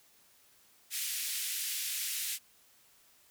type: band-pass noise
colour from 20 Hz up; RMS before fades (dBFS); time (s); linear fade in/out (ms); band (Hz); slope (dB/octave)
white; -36; 0.9-2.39; 50; 2000 to 15000; 24
effects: white hiss -64 dBFS RMS until 3.3 s